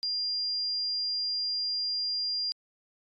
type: tone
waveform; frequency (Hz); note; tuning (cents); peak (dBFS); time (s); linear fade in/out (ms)
sine; 4800; D8; +37; -28; 0.03-2.52; 0
effects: AAC 32 kbps